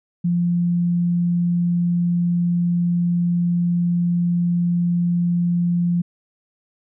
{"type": "tone", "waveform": "sine", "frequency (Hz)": 173.8, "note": "F3", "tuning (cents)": -8, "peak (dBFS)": -16, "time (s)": [0.24, 6.02], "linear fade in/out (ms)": 10, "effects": []}